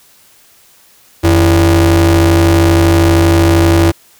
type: ring-modulated tone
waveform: 45% pulse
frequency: 123.1 Hz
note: B2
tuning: 5 cents flat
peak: -3 dBFS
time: 1.23-3.92 s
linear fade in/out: 20 ms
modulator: 211 Hz
effects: white hiss -46 dBFS RMS until 4.19 s